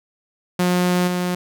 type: tone with level steps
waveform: sawtooth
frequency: 179.2 Hz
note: F3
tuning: 45 cents sharp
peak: -12 / -16 dBFS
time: 0.59-1.35 s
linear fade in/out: 5 ms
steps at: 1.07 s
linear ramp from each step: 10 ms
effects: none